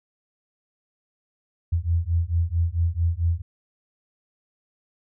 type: beating tone pair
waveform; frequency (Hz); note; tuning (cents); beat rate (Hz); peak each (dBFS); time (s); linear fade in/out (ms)
sine; 82.41 / 86.91; E2 / F2; 0 / -8; 4.5; -23; 1.72-3.42; 10
effects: none